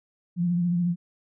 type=tone with vibrato; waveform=sine; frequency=174.61 Hz; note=F3; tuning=in tune; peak=-21 dBFS; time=0.36-0.96 s; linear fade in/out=50 ms; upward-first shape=triangle; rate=14 Hz; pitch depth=48 cents each way; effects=none